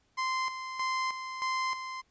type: tone with tremolo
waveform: 30% pulse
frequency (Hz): 1040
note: C6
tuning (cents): -11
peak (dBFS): -26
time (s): 0.17-2.02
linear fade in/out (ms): 20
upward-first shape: square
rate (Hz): 1.6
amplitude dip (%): 60
effects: pink hiss -71 dBFS RMS until 2.1 s + resampled to 16000 Hz